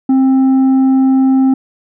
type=tone with tanh clipping; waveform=sine; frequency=264.5 Hz; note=C4; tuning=19 cents sharp; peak=-8 dBFS; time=0.09-1.54 s; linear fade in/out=5 ms; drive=5 dB; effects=none